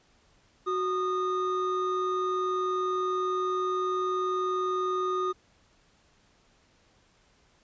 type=tone pair together; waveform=triangle; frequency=370 / 1229.5 Hz; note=F#4 / D#6; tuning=0 / -21 cents; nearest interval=octave + major sixth; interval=2079 cents; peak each=-27 dBFS; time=0.66-5.33 s; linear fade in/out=20 ms; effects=pink hiss -64 dBFS RMS until 7.63 s + resampled to 16000 Hz